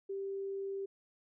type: tone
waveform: sine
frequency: 392 Hz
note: G4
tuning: in tune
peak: -36 dBFS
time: 0.09-0.86 s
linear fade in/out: 10 ms
effects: none